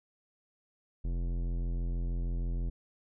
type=tone with tanh clipping; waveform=sine; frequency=43.15 Hz; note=F1; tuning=20 cents flat; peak=-32 dBFS; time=1.04-2.7 s; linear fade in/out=10 ms; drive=16 dB; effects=none